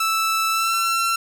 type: tone with pitch glide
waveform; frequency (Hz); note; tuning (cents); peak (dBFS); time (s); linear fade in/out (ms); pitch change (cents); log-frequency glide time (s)
sawtooth; 1318.5 to 1350.9; E6 to E6; 0 to +42; -15; 0-1.16; 5; +42; 0.5-0.78
effects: none